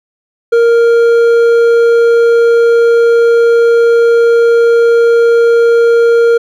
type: tone with hard clipping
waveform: triangle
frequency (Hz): 466.2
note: A#4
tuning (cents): 0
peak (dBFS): -6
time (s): 0.52-6.38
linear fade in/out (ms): 10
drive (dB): 9
effects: none